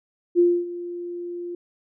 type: tone with ADSR envelope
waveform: sine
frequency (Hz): 349.2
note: F4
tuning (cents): 0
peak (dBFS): -12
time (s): 0.35-1.55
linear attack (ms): 41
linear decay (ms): 260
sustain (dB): -17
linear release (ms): 3
effects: none